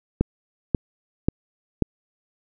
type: click train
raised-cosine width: 3 ms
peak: -5 dBFS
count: 4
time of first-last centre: 0.21-1.823 s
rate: 1.86 Hz
effects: none